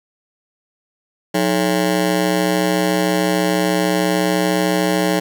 20% pulse ring-modulated tone, 246.9 Hz, B3, in tune, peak -7 dBFS, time 1.34-5.2 s, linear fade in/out 10 ms, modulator 66.6 Hz, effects none

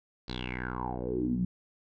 10% pulse tone with low-pass filter sweep, 62 Hz, B1, 7 cents sharp, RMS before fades -33 dBFS, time 0.28-1.45 s, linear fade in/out 5 ms, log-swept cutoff 4400 to 170 Hz, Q 7.9, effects none

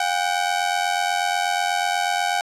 sawtooth ring-modulated tone, 758 Hz, F#5, 42 cents sharp, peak -13 dBFS, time 0-2.41 s, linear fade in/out 2 ms, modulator 44.1 Hz, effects low-pass 9000 Hz 12 dB/octave

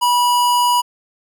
square tone, 975 Hz, B5, 23 cents flat, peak -13 dBFS, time 0.01-0.82 s, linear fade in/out 20 ms, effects none

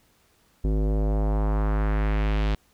square tone with low-pass filter sweep, 52.2 Hz, G#1, 10 cents sharp, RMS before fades -23 dBFS, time 0.64-2.55 s, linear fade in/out 5 ms, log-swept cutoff 360 to 3700 Hz, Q 1.5, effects pink hiss -63 dBFS RMS until 2.73 s

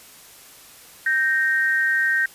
sine tone pair together, 1562 / 1859.3 Hz, G6 / A#6, -7 / -5 cents, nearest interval minor third, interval 302 cents, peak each -20 dBFS, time 1.06-2.26 s, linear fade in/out 5 ms, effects white hiss -46 dBFS RMS until 2.34 s + resampled to 32000 Hz

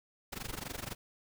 pink noise with amplitude modulation, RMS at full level -38 dBFS, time 0.32-0.95 s, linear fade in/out 10 ms, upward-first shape sine, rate 23.8 Hz, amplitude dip 90%, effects none

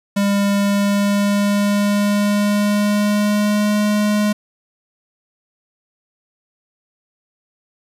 square tone with pitch glide, 200.9 to 208.9 Hz, G3 to G#3, +43 to +10 cents, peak -15 dBFS, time 0.16-4.33 s, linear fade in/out 10 ms, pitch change +67 cents, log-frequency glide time 0.53-3.82 s, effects resampled to 32000 Hz + 7-bit

